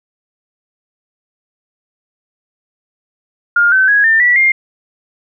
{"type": "tone with pitch steps", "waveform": "sine", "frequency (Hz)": [1413, 1532, 1661, 1801, 1952.6, 2117], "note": ["F6", "G6", "G#6", "A6", "B6", "C7"], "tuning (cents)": [20, -40, 0, 40, -20, 20], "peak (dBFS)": -7, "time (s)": [3.56, 4.52], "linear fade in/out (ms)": 5, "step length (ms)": 160, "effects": []}